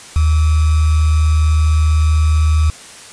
sine tone with sample-and-hold, 77.78 Hz, D#2, in tune, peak -9 dBFS, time 0.16-2.7 s, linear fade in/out 0 ms, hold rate 1225 Hz, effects white hiss -36 dBFS RMS until 3.12 s + resampled to 22050 Hz

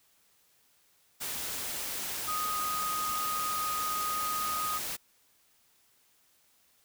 sine tone in noise, 1244.5 Hz, D#6, in tune, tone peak -31 dBFS, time 2.27-4.79 s, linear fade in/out 20 ms, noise white, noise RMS -36 dBFS, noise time 1.2-4.97 s, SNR +2 dB, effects white hiss -67 dBFS RMS until 6.84 s

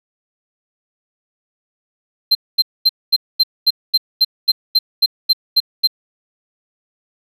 triangle tone bursts, 4134 Hz, C8, 22 cents flat, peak -7 dBFS, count 14, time 2.31-5.874 s, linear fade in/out 10 ms, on 41 ms, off 230 ms, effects none

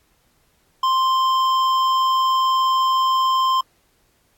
triangle tone with hard clipping, 1046.5 Hz, C6, in tune, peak -17 dBFS, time 0.83-3.61 s, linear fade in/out 5 ms, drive 13 dB, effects pink hiss -62 dBFS RMS until 4.37 s + AAC 64 kbps

